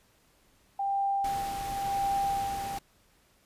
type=tone with tremolo; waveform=sine; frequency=792 Hz; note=G5; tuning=18 cents sharp; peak=-25 dBFS; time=0.79-2.78 s; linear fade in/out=5 ms; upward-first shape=sine; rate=0.92 Hz; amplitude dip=60%
type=noise; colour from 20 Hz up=pink; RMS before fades=-41 dBFS; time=1.24-2.79 s; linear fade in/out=5 ms
effects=pink hiss -65 dBFS RMS until 3.45 s + resampled to 32000 Hz